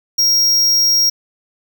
square tone, 5600 Hz, F8, 4 cents sharp, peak -11 dBFS, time 0.18-1.1 s, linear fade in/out 10 ms, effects 8-bit

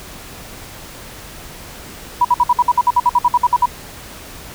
sine tone bursts, 975 Hz, B5, 23 cents flat, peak -8 dBFS, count 16, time 2.21-3.658 s, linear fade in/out 5 ms, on 38 ms, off 56 ms, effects pink hiss -35 dBFS RMS until 4.54 s

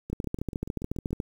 two click trains, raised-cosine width 3 ms, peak -24 / -16 dBFS, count 8 / 16, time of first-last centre 0.1-1.107 / 0.13-1.201 s, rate 6.95 / 14 Hz, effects 8-bit

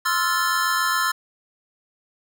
square chord, F major seventh, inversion second, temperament just, 1047.7 / 1309.6 / 1396.9 / 1746.1 Hz, C6 / E6 / F6 / A6, +2 / -12 / 0 / -14 cents, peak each -26 dBFS, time 0.05-1.12 s, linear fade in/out 10 ms, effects none

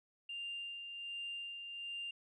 sine tone with tremolo, 2794 Hz, F7, in tune, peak -39 dBFS, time 0.29-2.11 s, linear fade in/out 5 ms, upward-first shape sine, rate 1.3 Hz, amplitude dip 45%, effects tanh soft clip ceiling -36 dBFS

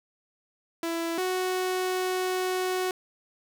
sawtooth tone pair in turn, 333.2 / 369.5 Hz, E4 / F#4, +19 / -2 cents, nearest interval major second, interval 179 cents, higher second, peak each -24 / -22 dBFS, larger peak second, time 0.83-1.18 / 1.18-2.91 s, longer second, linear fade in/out 2 ms, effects none

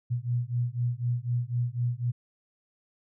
sine beating tone pair, 119.3 / 123.3 Hz, A#2 / B2, +41 / -2 cents, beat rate 4 Hz, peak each -29 dBFS, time 0.1-2.12 s, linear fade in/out 20 ms, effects none

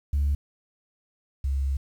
sine tone pair in turn, 71.4 / 68.31 Hz, D2 / C#2, -48 / -25 cents, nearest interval minor second, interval 77 cents, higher first, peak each -19 / -22 dBFS, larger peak first, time 0.13-0.35 / 1.44-1.77 s, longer second, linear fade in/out 5 ms, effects tanh soft clip ceiling -18 dBFS + 9-bit

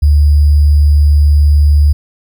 sine tone with sample-and-hold, 73.42 Hz, D2, in tune, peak -4 dBFS, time 0.02-1.93 s, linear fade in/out 10 ms, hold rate 4900 Hz, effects none

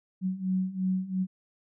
sine beating tone pair, 185 / 187.9 Hz, F#3 / F#3, 0 / +27 cents, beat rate 2.9 Hz, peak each -31 / -28 dBFS, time 0.21-1.27 s, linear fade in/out 50 ms, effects none

